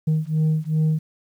sine beating tone pair, 155.1 / 157.7 Hz, D#3 / D#3, -5 / +24 cents, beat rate 2.6 Hz, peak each -19 dBFS, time 0.07-0.99 s, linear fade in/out 10 ms, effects tanh soft clip ceiling -15 dBFS + 9-bit

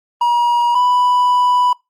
triangle tone pair in turn, 956 / 988.6 Hz, A#5 / B5, +43 / +1 cents, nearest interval minor second, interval 58 cents, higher second, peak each -9 dBFS, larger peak neither, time 0.21-0.75 / 0.75-1.73 s, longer second, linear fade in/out 5 ms, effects noise-tail reverb RT60 0.2 s tail -23 dB re dry + Opus 24 kbps

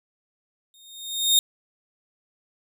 sawtooth tone with exponential growth, 3688 Hz, A#7, 19 cents flat, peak -10 dBFS, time 0.74-1.39 s, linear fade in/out 1 ms, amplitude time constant 140 ms, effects none

